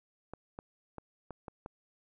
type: clicks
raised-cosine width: 1 ms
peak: -28 dBFS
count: 6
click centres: 0.336 / 0.589 / 0.983 / 1.307 / 1.482 / 1.661 s
effects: none